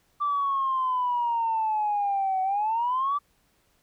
sine exponential two-way sweep, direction down then up, 1174.7 to 750 to 1174.7 Hz, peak -22 dBFS, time 0.2-3.19 s, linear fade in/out 20 ms, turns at 2.42 s, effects tanh soft clip ceiling -18 dBFS + pink hiss -67 dBFS RMS until 3.82 s

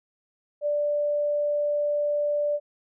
sine tone, 587.3 Hz, D5, in tune, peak -22 dBFS, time 0.61-2.6 s, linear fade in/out 50 ms, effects none

